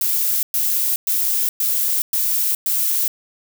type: noise bursts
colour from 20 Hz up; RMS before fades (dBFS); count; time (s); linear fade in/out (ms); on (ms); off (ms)
violet; -19; 6; 0.01-3.08; 2; 420; 110
effects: none